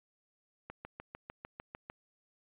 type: click train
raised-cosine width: 0.5 ms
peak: -28 dBFS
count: 9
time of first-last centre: 0.7-1.899 s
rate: 6.67 Hz
effects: resampled to 8000 Hz